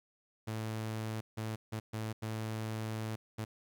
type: tone bursts at uneven times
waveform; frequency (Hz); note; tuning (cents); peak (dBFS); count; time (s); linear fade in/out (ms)
sawtooth; 110; A2; 0; -32; 6; 0.47-1.21 / 1.37-1.56 / 1.72-1.8 / 1.93-2.13 / 2.22-3.16 / 3.38-3.45; 10
effects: 12-bit